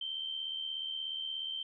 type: tone with amplitude modulation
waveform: sine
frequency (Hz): 3122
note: G7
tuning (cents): -8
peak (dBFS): -33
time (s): 0.01-1.63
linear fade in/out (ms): 5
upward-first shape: sine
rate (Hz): 76.8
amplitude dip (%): 55
effects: none